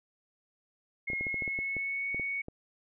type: tone with pitch glide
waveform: sine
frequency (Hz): 2156 to 2226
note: C#7 to C#7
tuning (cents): -49 to +7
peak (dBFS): -31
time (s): 1.07-2.42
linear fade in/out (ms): 10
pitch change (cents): +56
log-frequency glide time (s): 1.18-2.09
type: clicks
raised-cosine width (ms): 2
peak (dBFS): -27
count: 12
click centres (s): 1.101 / 1.133 / 1.21 / 1.268 / 1.343 / 1.422 / 1.478 / 1.589 / 1.767 / 2.146 / 2.197 / 2.484
effects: none